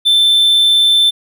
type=tone; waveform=triangle; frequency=3542 Hz; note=A7; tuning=11 cents sharp; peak=-6 dBFS; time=0.05-1.11 s; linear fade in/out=20 ms; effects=none